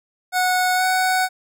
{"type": "tone with pitch glide", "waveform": "25% pulse", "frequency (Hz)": [734, 744.7], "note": ["F#5", "F#5"], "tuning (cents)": [-14, 11], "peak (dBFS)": -13, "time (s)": [0.32, 1.29], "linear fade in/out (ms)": 50, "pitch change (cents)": 25, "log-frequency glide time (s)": [0.75, 0.84], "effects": []}